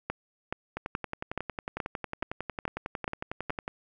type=two click trains; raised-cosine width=0.5 ms; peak=-18 / -15 dBFS; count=33 / 9; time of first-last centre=0.77-3.679 / 0.1-3.504 s; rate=11 / 2.35 Hz; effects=none